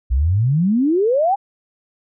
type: exponential sweep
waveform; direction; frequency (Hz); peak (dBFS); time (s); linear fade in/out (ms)
sine; up; 58 to 830; -13; 0.1-1.36; 20
effects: none